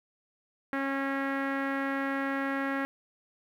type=tone with low-pass filter; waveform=sawtooth; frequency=273.4 Hz; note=C#4; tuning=24 cents flat; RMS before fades=-31 dBFS; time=0.73-2.85 s; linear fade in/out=0 ms; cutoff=1800 Hz; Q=3.4; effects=10-bit